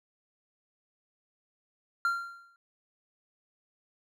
triangle tone with exponential decay, 1383 Hz, F6, 17 cents flat, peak -21 dBFS, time 2.05-2.56 s, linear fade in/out 1 ms, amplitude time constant 110 ms, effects none

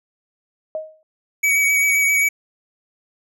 sine tone with exponential decay, 627 Hz, D#5, 13 cents sharp, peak -20 dBFS, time 0.75-1.03 s, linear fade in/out 1 ms, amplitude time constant 60 ms
square tone with vibrato, 2264 Hz, C#7, 36 cents sharp, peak -15 dBFS, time 1.43-2.29 s, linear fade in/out 10 ms, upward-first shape triangle, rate 7.6 Hz, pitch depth 24 cents each way
effects none

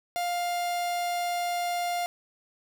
45% pulse tone, 702 Hz, F5, 9 cents sharp, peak -27 dBFS, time 0.16-2.06 s, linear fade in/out 0 ms, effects none

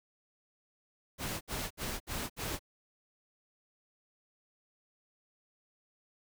pink noise bursts, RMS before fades -37 dBFS, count 5, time 1.18-2.594 s, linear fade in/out 50 ms, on 230 ms, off 66 ms, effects none

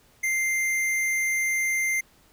sine tone with tanh clipping, 2093 Hz, C7, in tune, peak -24 dBFS, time 0.23-2.01 s, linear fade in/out 10 ms, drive 18 dB, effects pink hiss -59 dBFS RMS until 2.32 s

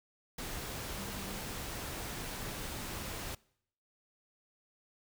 sine tone in noise, 196 Hz, G3, in tune, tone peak -47 dBFS, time 0.96-1.42 s, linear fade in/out 5 ms, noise pink, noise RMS -41 dBFS, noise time 0.38-3.35 s, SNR -9 dB, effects noise-tail reverb RT60 0.7 s tail -24 dB re dry

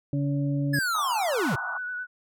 harmonic tone, 141.6 Hz, C#3, 37 cents sharp, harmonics 1 / 2 / 4, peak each -25 / -28 / -38 dBFS, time 0.13-0.79 s, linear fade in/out 2 ms
square linear sweep, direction down, 1728 to 99.4 Hz, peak -25 dBFS, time 0.73-1.56 s, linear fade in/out 10 ms
white band-pass noise, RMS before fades -35 dBFS, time 0.94-1.78 s, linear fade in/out 10 ms, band 690 to 1400 Hz, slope 96 dB/octave
sine tone with vibrato, 1480 Hz, F#6, in tune, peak -30 dBFS, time 1.35-2.07 s, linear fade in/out 50 ms, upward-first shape sine, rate 9.4 Hz, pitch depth 23 cents each way
effects none

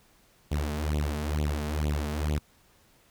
sawtooth tone with flanger, 74.7 Hz, D2, 30 cents sharp, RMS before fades -29 dBFS, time 0.51-2.39 s, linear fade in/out 10 ms, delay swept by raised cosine 0.28 to 4.78 ms, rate 2.2 Hz, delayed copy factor +0.95, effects pink hiss -62 dBFS RMS until 3.1 s

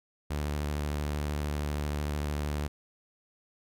sawtooth tone with vibrato, 73.8 Hz, D2, 9 cents sharp, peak -26 dBFS, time 0.3-2.68 s, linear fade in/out 10 ms, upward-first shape square, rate 13 Hz, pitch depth 20 cents each way, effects none

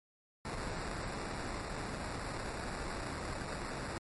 pink noise with sample-and-hold, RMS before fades -40 dBFS, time 0.45-3.98 s, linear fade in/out 0 ms, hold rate 3150 Hz, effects MP3 48 kbps

